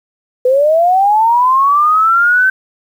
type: linear sweep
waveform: sine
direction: up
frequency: 492.9 to 1545 Hz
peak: -7 dBFS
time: 0.45-2.5 s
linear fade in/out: 5 ms
effects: 7-bit